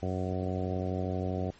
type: harmonic tone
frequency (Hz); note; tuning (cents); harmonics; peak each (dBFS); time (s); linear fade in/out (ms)
92.5; F#2; 0; 1 / 2 / 3 / 4 / 5 / 6 / 7 / 8; -33 / -36 / -38 / -39 / -40 / -41 / -41 / -42; 0.02-1.51; 10
effects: pink hiss -57 dBFS RMS until 1.59 s + MP3 32 kbps